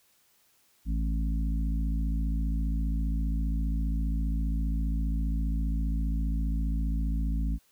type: harmonic tone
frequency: 55 Hz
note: A1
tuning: in tune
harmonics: 1 / 3 / 4 / 5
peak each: -26 / -36 / -38 / -40 dBFS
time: 0.85-7.59 s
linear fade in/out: 50 ms
effects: white hiss -66 dBFS RMS until 7.71 s